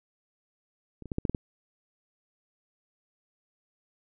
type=clicks; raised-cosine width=3 ms; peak=-30 / -28 / -19 / -15 / -14 / -15 / -16 dBFS; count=7; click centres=1.023 / 1.057 / 1.118 / 1.184 / 1.252 / 1.296 / 1.348 s; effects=none